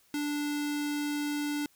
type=tone with notch filter; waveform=square; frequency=293.1 Hz; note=D4; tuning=3 cents flat; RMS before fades=-32 dBFS; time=0.14-1.66 s; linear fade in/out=2 ms; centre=610 Hz; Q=0.65; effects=white hiss -65 dBFS RMS until 1.75 s